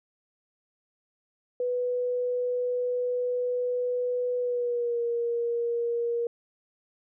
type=tone with pitch glide; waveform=sine; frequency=493.9 to 471.1 Hz; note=B4 to A#4; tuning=0 to +18 cents; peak=-25 dBFS; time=1.6-6.27 s; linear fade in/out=2 ms; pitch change=-82 cents; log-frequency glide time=4.38-5.01 s; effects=none